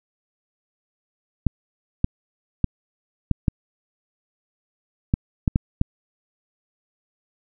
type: clicks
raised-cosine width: 5 ms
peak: -5 dBFS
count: 9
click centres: 1.467 / 2.044 / 2.643 / 3.313 / 3.482 / 5.139 / 5.478 / 5.559 / 5.814 s
effects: none